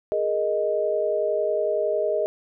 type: chord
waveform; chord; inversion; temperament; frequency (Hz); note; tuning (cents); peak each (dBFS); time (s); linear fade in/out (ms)
sine; Ab suspended second; none; equal; 415.3 / 466.2 / 622.3; Ab4 / Bb4 / Eb5; 0 / 0 / 0; -26 / -28 / -23; 0.12-2.26; 0
effects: none